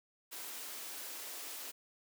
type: high-pass noise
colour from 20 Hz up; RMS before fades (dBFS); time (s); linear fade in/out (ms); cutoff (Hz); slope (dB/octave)
white; -45; 0.31-1.72; 20; 250; 48
effects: none